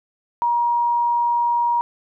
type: tone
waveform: sine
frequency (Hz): 950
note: A#5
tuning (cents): +33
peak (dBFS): -16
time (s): 0.42-1.81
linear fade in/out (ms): 0
effects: none